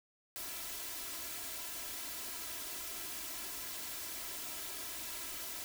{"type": "noise with comb filter", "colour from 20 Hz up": "white", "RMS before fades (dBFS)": -43, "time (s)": [0.36, 5.64], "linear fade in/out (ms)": 0, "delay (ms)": 3, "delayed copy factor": 0.7, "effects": []}